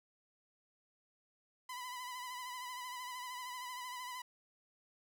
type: tone with vibrato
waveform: sawtooth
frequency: 999 Hz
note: B5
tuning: 20 cents sharp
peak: -39 dBFS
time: 1.69-4.22 s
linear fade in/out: 5 ms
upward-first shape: sine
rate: 13 Hz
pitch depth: 44 cents each way
effects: none